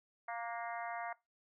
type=harmonic tone with a mistuned harmonic; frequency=233.1 Hz; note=A#3; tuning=in tune; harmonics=3 / 4 / 5 / 6 / 7 / 8 / 9; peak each=-42 / -46 / -48 / -49 / -52 / -51 / -51 dBFS; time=0.28-1.13 s; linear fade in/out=5 ms; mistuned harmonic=6; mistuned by=+36 cents; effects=noise-tail reverb RT60 0.2 s tail -20 dB re dry